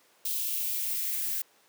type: noise with high-pass filter sweep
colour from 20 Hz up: violet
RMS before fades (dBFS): -31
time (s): 0.25-1.42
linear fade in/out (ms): 5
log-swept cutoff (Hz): 3200 to 1600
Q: 2.2
effects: pink hiss -62 dBFS RMS until 1.68 s + high-pass 400 Hz 12 dB/octave